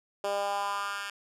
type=tone with high-pass filter sweep; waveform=10% pulse; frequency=200.9 Hz; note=G3; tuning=43 cents sharp; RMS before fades=-32 dBFS; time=0.24-1.1 s; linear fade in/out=2 ms; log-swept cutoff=500 to 1800 Hz; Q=3; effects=low-pass 11000 Hz 12 dB/octave

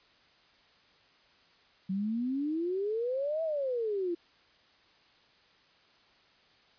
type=exponential two-way sweep; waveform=sine; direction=up then down; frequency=185 to 659.3 to 334.5 Hz; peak=-29 dBFS; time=1.89-4.15 s; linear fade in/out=10 ms; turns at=3.43 s; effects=white hiss -63 dBFS RMS until 6.78 s + resampled to 11025 Hz

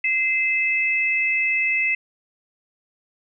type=tone pair together; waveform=sine; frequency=2070 / 2608 Hz; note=C7 / E7; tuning=-19 / -19 cents; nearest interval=major third; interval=400 cents; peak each=-21 dBFS; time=0.04-1.95 s; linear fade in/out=5 ms; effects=none

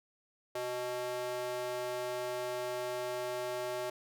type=tone with high-pass filter; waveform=square; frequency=124.1 Hz; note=B2; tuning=9 cents sharp; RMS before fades=-37 dBFS; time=0.55-3.9 s; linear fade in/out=5 ms; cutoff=510 Hz; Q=3.4; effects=none

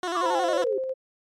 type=tone with vibrato; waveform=15% pulse; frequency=349.2 Hz; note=F4; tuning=in tune; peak=-20 dBFS; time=0.03-0.64 s; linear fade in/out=2 ms; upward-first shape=square; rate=11 Hz; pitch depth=67 cents each way
type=exponential sweep; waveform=sine; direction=down; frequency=1224 to 381 Hz; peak=-24 dBFS; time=0.15-0.78 s; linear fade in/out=5 ms
type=tone with tremolo; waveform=sine; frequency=523.3 Hz; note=C5; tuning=in tune; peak=-25 dBFS; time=0.22-0.94 s; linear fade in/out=20 ms; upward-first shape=square; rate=8.9 Hz; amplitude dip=25%
effects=low-pass 7000 Hz 12 dB/octave + MP3 96 kbps

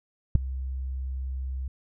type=tone with ADSR envelope; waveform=sine; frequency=65.41 Hz; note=C2; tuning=in tune; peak=-8 dBFS; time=0.35-1.68 s; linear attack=4 ms; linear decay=6 ms; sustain=-21 dB; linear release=4 ms; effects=none

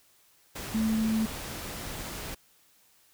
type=tone in noise; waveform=sine; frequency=220.4 Hz; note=A3; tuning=3 cents sharp; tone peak=-24 dBFS; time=0.74-1.26 s; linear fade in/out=10 ms; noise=pink; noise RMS=-38 dBFS; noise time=0.55-2.35 s; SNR=+11 dB; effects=white hiss -63 dBFS RMS until 3.13 s

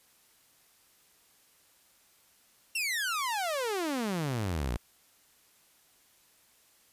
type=exponential sweep; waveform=sawtooth; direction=down; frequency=2794 to 53.6 Hz; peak=-26 dBFS; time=2.75-4.77 s; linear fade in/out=5 ms; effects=white hiss -64 dBFS RMS until 6.92 s + resampled to 32000 Hz

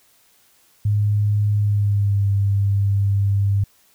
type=tone with pitch glide; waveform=sine; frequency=103.83 to 99.72 Hz; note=G#2 to G2; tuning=0 to +30 cents; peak=-15 dBFS; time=0.85-3.64 s; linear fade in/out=5 ms; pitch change=-70 cents; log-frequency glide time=1.57-2.27 s; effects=white hiss -57 dBFS RMS until 3.94 s

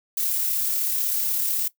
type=noise with amplitude modulation; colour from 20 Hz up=violet; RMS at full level=-23 dBFS; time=0.17-1.68 s; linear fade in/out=5 ms; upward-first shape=sine; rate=36 Hz; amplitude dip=25%; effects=noise-tail reverb RT60 0.1 s tail -18 dB re dry

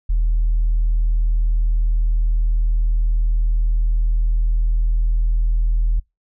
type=tone with tanh clipping; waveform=triangle; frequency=40.02 Hz; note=D#1; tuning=50 cents sharp; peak=-14 dBFS; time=0.09-6 s; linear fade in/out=10 ms; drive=5 dB; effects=noise-tail reverb RT60 0.2 s tail -26 dB re dry

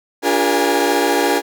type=tone cluster; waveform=30% pulse; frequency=289.7 / 351.3 / 405.8 / 474.3 / 826 Hz; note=D4 / F4 / G#4 / A#4 / G#5; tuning=-24 / +10 / -40 / +30 / -10 cents; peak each=-18 dBFS; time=0.22-1.42 s; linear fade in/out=50 ms; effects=none

